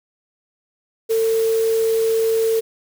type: tone in noise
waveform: sine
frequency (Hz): 450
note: A4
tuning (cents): +39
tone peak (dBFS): -15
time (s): 1.09-2.61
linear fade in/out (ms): 20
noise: white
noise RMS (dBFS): -33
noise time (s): 1.09-2.61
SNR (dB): +15
effects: none